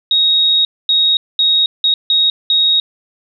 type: tone bursts at uneven times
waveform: sine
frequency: 3766 Hz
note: A#7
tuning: 17 cents sharp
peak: -9 dBFS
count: 6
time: 0.11-0.65 / 0.89-1.17 / 1.39-1.66 / 1.84-1.94 / 2.1-2.3 / 2.5-2.8 s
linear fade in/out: 2 ms
effects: none